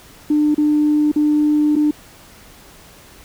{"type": "tone with dropouts", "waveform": "sine", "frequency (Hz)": 299.4, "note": "D4", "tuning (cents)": 33, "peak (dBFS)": -11, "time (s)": [0.3, 1.91], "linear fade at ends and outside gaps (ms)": 5, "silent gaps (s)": [[0.546, 0.579], [1.117, 1.16], [1.756, 1.762]], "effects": ["tanh soft clip ceiling -7 dBFS", "pink hiss -44 dBFS RMS until 3.24 s"]}